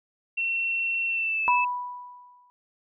sine tone with pitch glide, 2713 to 2619 Hz, E7 to E7, +49 to -12 cents, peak -24 dBFS, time 0.37-1.65 s, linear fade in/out 10 ms, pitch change -61 cents, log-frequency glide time 1.08-1.44 s
sine tone with exponential decay, 985 Hz, B5, 5 cents flat, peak -17 dBFS, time 1.48-2.5 s, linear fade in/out 0 ms, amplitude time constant 220 ms
effects none

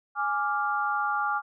sine chord, D diminished, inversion second, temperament equal, 830.6 / 1174.7 / 1396.9 Hz, Ab5 / D6 / F6, 0 / 0 / 0 cents, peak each -29 dBFS, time 0.15-1.42 s, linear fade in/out 50 ms, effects none

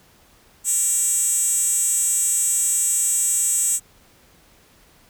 10% pulse tone with high-pass filter, 467.7 Hz, A#4, 6 cents sharp, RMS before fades -20 dBFS, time 0.64-3.8 s, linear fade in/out 50 ms, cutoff 8300 Hz, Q 8.7, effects pink hiss -54 dBFS RMS until 5.09 s

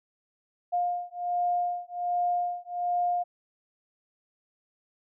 sine beating tone pair, 707 / 708.3 Hz, F5 / F5, +21 / +24 cents, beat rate 1.3 Hz, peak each -29 dBFS, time 0.72-3.24 s, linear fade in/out 20 ms, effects none

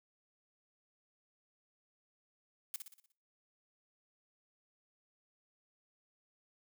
blue noise with echo, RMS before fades -39 dBFS, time 2.74-2.76 s, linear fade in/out 0 ms, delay 60 ms, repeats 6, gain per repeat -6 dB, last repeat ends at 3.12 s, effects noise-tail reverb RT60 0.4 s tail -19 dB re dry

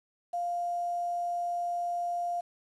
sine tone with quantisation, 698.5 Hz, F5, in tune, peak -29 dBFS, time 0.33-2.41 s, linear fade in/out 10 ms, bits 9, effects resampled to 24000 Hz

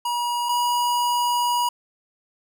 square tone pair in turn, 960 / 966.7 Hz, B5 / B5, -49 / -37 cents, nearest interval unison, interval 12 cents, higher second, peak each -23 / -20 dBFS, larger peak second, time 0.05-0.49 / 0.49-1.69 s, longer second, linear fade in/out 5 ms, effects none

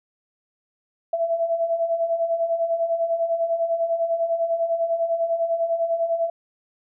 sine beating tone pair, 659.3 / 669.3 Hz, E5 / E5, 0 / +26 cents, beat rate 10 Hz, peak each -27 / -21 dBFS, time 1.13-6.3 s, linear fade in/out 5 ms, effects none

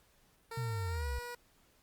15% pulse tone with pitch glide, 456.5 to 483.6 Hz, A#4 to B4, -36 to -36 cents, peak -35 dBFS, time 0.51-1.35 s, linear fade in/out 5 ms, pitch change +100 cents, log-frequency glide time 0.88-1.05 s
sine exponential sweep, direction down, 130.81 to 61.74 Hz, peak -34 dBFS, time 0.57-1.19 s, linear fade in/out 5 ms
effects pink hiss -68 dBFS RMS until 1.82 s + Opus 48 kbps

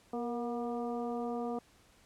harmonic tone with a mistuned harmonic, 240 Hz, B3, 49 cents flat, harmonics 1 / 2 / 3 / 4 / 5, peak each -37 / -38 / -40 / -49 / -48 dBFS, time 0.13-1.59 s, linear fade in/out 5 ms, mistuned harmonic 2, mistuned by -33 cents, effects pink hiss -64 dBFS RMS until 2.05 s + low-pass 11000 Hz 12 dB/octave

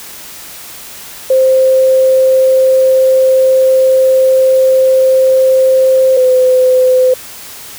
sine tone pair in turn, 523.3 / 511.1 Hz, C5 / C5, 0 / -41 cents, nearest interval unison, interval 41 cents, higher first, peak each -5 dBFS, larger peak neither, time 1.3-6.17 / 6.17-7.14 s, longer first, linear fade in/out 5 ms, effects white hiss -30 dBFS RMS until 7.78 s

